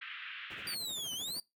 white band-pass noise, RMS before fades -45 dBFS, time 0.01-0.75 s, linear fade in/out 10 ms, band 1300 to 3200 Hz, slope 48 dB/octave
brown noise with tremolo, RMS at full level -41 dBFS, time 0.5-1.4 s, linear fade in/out 5 ms, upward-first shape triangle, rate 13 Hz, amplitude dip 75%
sawtooth exponential two-way sweep, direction down then up, 4767 to 2960 to 4767 Hz, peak -34 dBFS, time 0.67-1.4 s, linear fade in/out 2 ms, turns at 1.14 s
effects noise-tail reverb RT60 0.2 s tail -22 dB re dry + high-pass 200 Hz 12 dB/octave

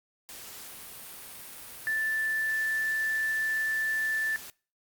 sine tone in noise, 1760 Hz, A6, in tune, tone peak -26 dBFS, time 1.87-4.36 s, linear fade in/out 0 ms, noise white, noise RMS -44 dBFS, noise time 0.29-4.5 s, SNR +15 dB, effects noise-tail reverb RT60 0.4 s tail -24 dB re dry + Opus 48 kbps

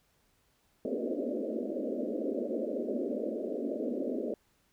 pink band-pass noise, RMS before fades -34 dBFS, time 0.85-4.34 s, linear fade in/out 2 ms, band 220 to 620 Hz, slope 96 dB/octave, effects pink hiss -71 dBFS RMS until 4.72 s

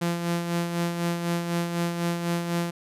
sawtooth tone with tremolo, 171.4 Hz, F3, 32 cents flat, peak -19 dBFS, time 0.01-2.71 s, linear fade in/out 10 ms, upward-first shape sine, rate 4 Hz, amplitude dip 50%, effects resampled to 32000 Hz

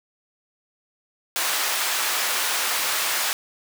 pink high-pass noise, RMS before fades -24 dBFS, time 1.36-3.33 s, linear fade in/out 0 ms, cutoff 1000 Hz, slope 12 dB/octave, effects none

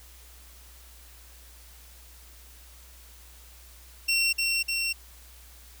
25% pulse tone with echo, 2723 Hz, F7, 44 cents flat, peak -18 dBFS, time 4.08-4.33 s, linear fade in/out 10 ms, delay 300 ms, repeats 2, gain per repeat -2 dB, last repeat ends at 4.93 s, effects added 60 Hz sine -50 dBFS peak until 5.8 s + white hiss -53 dBFS RMS until 5.8 s

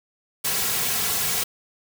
white noise with comb filter, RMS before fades -24 dBFS, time 0.44-1.44 s, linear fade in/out 10 ms, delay 3.3 ms, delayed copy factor -0.75, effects none

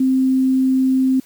sine tone with quantisation, 261.6 Hz, C4, in tune, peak -12 dBFS, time 0-1.2 s, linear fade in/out 5 ms, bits 7, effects white hiss -50 dBFS RMS until 1.25 s + MP3 96 kbps

